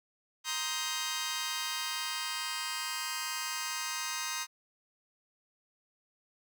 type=chord; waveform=10% pulse; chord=C minor seventh; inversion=third; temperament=just; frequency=941.9 / 1046.5 / 1255.8 / 1569.8 Hz; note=Bb5 / C6 / Eb6 / G6; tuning=+18 / 0 / +16 / +2 cents; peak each=-31 dBFS; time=0.44-4.47 s; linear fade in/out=50 ms; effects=none